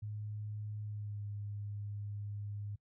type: tone with pitch glide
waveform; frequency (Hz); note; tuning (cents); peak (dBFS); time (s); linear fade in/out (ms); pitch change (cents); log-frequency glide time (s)
sine; 105.5 to 102.79; G#2 to G#2; +28 to -17; -39; 0.02-2.76; 10; -45; 0.83-1.23
effects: noise-tail reverb RT60 0.1 s tail -23 dB re dry